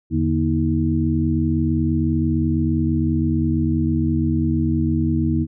sine tone cluster, 83.6 / 149.6 / 238.7 / 318.5 Hz, E2 / D3 / A#3 / D#4, +25 / +32 / +41 / +41 cents, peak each -22 dBFS, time 0.1-5.47 s, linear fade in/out 50 ms, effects none

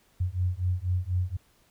sine beating tone pair, 88.7 / 92.8 Hz, F2 / F#2, +27 / +6 cents, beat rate 4.1 Hz, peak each -28 dBFS, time 0.2-1.37 s, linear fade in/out 10 ms, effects pink hiss -64 dBFS RMS until 1.7 s

